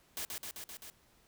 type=noise with echo; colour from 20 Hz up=white; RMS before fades=-39 dBFS; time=0.17-0.25 s; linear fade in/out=0 ms; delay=130 ms; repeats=5; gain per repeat=-2 dB; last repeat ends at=0.9 s; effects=pink hiss -67 dBFS RMS until 1.27 s